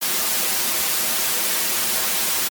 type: noise with comb filter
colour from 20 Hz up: white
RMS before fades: -21 dBFS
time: 0.01-2.49 s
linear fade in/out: 20 ms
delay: 7 ms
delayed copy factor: -0.8
effects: high-pass 150 Hz 12 dB/octave + MP3 96 kbps